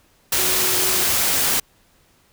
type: tone in noise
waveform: sine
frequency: 370 Hz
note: F#4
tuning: in tune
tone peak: -30 dBFS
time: 0.38-1.04 s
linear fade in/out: 5 ms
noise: white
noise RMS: -19 dBFS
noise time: 0.32-1.6 s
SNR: -14 dB
effects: pink hiss -58 dBFS RMS until 2.32 s